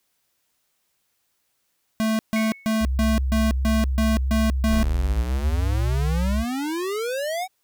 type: tone bursts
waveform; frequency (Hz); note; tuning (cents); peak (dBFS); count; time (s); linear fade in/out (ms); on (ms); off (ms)
square; 220; A3; 0; -20; 9; 2-4.83; 0; 190; 140
type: tone with exponential decay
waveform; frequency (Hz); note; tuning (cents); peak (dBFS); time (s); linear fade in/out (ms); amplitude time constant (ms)
sine; 2206; C#7; -9; -26; 2.36-2.87; 1; 110
type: tone with vibrato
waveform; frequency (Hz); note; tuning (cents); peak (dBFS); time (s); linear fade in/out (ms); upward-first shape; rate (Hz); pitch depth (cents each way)
sine; 65.4; C2; 0; -20; 2.8-6.45; 50; sine; 7.6; 25
type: exponential sweep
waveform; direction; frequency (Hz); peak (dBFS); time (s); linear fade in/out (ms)
square; up; 30.79 to 768; -25; 4.68-7.48; 50
effects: white hiss -71 dBFS RMS until 7.63 s